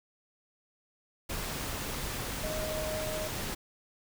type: tone in noise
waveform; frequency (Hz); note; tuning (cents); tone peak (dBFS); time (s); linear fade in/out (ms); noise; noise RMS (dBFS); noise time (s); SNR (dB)
sine; 622.3; D#5; 0; -35; 2.43-3.28; 10; pink; -36; 1.29-3.55; -2
effects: none